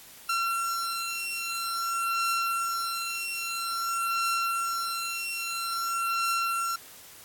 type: beating tone pair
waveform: sawtooth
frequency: 1361 / 1361.5 Hz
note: F6 / F6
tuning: -45 / -44 cents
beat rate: 0.5 Hz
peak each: -27 dBFS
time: 0.29-6.76 s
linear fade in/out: 5 ms
effects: white hiss -49 dBFS RMS until 7.24 s + AAC 64 kbps